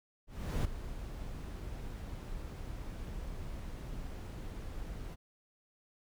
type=noise with ADSR envelope; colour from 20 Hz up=brown; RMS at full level=-30 dBFS; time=0.27-5.16 s; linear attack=380 ms; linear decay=5 ms; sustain=-12 dB; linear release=27 ms; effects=none